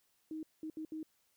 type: tone bursts at uneven times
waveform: sine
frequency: 314.2 Hz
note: D#4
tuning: 17 cents sharp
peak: -39 dBFS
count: 4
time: 0.31-0.43 / 0.63-0.7 / 0.77-0.85 / 0.92-1.03 s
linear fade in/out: 2 ms
effects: white hiss -75 dBFS RMS until 1.36 s